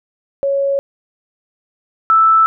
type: tone pair in turn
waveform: sine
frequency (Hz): 554.4 / 1318.6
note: C#5 / E6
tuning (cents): 0 / 0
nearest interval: octave + minor third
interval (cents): 1500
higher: second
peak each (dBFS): -13 / -7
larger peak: second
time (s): 0.43-0.79 / 2.1-2.46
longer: neither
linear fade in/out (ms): 0
effects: none